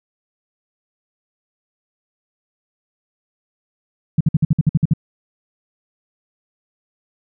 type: tone bursts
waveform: sine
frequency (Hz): 155.56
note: D#3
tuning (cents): 0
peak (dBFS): -9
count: 10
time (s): 4.18-4.936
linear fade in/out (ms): 5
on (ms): 27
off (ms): 54
effects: none